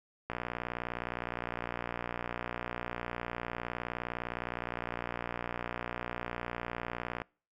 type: click train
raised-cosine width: 0.5 ms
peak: -20 dBFS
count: 414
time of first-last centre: 0.3-7.218 s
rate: 59.7 Hz
effects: noise-tail reverb RT60 0.4 s tail -26 dB re dry